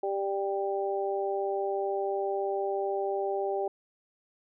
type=harmonic tone; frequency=197 Hz; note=G3; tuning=9 cents sharp; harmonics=2 / 3 / 4; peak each=-30 / -34 / -33 dBFS; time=0.03-3.68 s; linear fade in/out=5 ms; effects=none